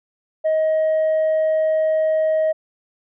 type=tone; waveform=sine; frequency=630 Hz; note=D#5; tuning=21 cents sharp; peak=-13 dBFS; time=0.44-2.53 s; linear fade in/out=20 ms; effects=tanh soft clip ceiling -14 dBFS